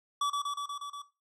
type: tone with echo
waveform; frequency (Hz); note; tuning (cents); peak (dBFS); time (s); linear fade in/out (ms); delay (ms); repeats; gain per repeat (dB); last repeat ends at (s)
square; 1148; D6; -40; -27; 0.21-0.3; 5; 120; 6; -2; 1.02
effects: noise-tail reverb RT60 0.3 s tail -18 dB re dry + low-pass 8000 Hz 12 dB/octave